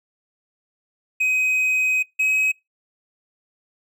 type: tone pair in turn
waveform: triangle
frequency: 2520 / 2543 Hz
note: D#7 / D#7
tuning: +21 / +37 cents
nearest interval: unison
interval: 16 cents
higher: second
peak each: -15 dBFS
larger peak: neither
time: 1.2-2.03 / 2.19-2.52 s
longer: first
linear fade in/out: 10 ms
effects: noise-tail reverb RT60 0.2 s tail -24 dB re dry

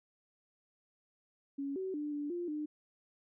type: tone with pitch steps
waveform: sine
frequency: 278.6 / 378.5 / 296.5 / 291.8 / 349.2 / 301.1 Hz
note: C#4 / F#4 / D4 / D4 / F4 / D4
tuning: +9 / +39 / +17 / -11 / 0 / +43 cents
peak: -35 dBFS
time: 1.58-2.66 s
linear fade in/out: 10 ms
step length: 180 ms
effects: none

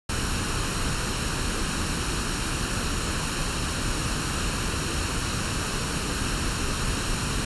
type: noise with comb filter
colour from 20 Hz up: pink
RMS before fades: -27 dBFS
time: 0.09-7.45 s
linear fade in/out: 5 ms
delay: 0.72 ms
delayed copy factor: +0.5
effects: resampled to 24000 Hz

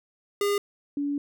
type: tone pair in turn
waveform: square / sine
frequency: 406.2 / 286.2 Hz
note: G#4 / D4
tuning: -38 / -45 cents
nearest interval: tritone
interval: 607 cents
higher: first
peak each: -23 / -25 dBFS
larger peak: first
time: 0.41-0.58 / 0.97-1.18 s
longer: second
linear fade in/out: 2 ms
effects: none

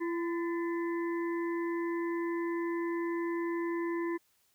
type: harmonic tone with a mistuned harmonic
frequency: 338.9 Hz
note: E4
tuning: 48 cents sharp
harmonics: 1 / 3 / 5 / 6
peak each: -31 / -41 / -45 / -47 dBFS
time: 0-4.18 s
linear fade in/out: 20 ms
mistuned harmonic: 5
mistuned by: +69 cents
effects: white hiss -71 dBFS RMS until 4.54 s

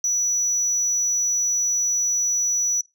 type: tone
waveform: sine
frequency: 5900 Hz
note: F#8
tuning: 6 cents flat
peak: -17 dBFS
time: 0.04-2.81 s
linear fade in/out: 2 ms
effects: noise-tail reverb RT60 0.2 s tail -18 dB re dry + tanh soft clip ceiling -17 dBFS

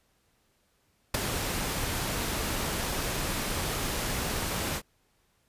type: noise with ADSR envelope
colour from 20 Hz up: pink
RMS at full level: -23 dBFS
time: 1.14-4.82 s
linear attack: 6 ms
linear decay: 12 ms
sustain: -8 dB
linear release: 59 ms
effects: pink hiss -70 dBFS RMS until 5.48 s + resampled to 32000 Hz

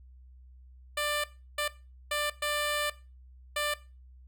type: tone bursts at uneven times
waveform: 10% pulse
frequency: 592 Hz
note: D5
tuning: 14 cents sharp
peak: -20 dBFS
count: 5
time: 0.97-1.24 / 1.58-1.68 / 2.11-2.3 / 2.42-2.9 / 3.56-3.74 s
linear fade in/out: 5 ms
effects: noise-tail reverb RT60 0.3 s tail -17 dB re dry + added 63 Hz sine -50 dBFS peak until 4.27 s

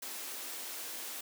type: high-pass noise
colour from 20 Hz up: white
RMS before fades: -42 dBFS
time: 0.02-1.21 s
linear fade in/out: 5 ms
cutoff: 220 Hz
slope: 96 dB/octave
effects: none

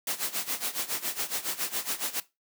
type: noise with tremolo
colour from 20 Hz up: white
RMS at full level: -29 dBFS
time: 0.07-2.2 s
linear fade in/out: 2 ms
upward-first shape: sine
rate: 7.2 Hz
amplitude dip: 85%
effects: noise-tail reverb RT60 0.2 s tail -17 dB re dry + high-pass 200 Hz 12 dB/octave

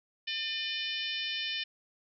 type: harmonic tone with a mistuned harmonic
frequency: 599 Hz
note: D5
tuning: 34 cents sharp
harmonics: 3 / 4 / 5 / 6 / 7 / 8 / 9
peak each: -41 / -39 / -36 / -39 / -44 / -45 / -44 dBFS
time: 0.27-1.64 s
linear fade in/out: 10 ms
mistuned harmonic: 4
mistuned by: +28 cents
effects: none

